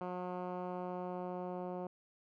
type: tone with low-pass filter sweep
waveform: 10% pulse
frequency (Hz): 180.5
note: F#3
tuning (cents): -43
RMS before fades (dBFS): -41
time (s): 0.01-1.87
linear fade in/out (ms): 2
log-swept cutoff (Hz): 1200 to 700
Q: 0.97
effects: none